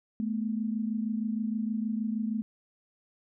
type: tone pair together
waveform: sine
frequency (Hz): 215.8 / 242.2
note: A3 / B3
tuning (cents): -33 / -34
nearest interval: major second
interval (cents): 199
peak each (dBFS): -29 / -34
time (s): 0.2-2.42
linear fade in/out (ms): 0
effects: none